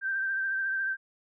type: tone with vibrato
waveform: sine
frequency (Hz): 1568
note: G6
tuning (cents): 0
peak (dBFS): -27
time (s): 0.01-0.97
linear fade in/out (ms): 50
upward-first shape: triangle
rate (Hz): 14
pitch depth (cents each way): 35
effects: none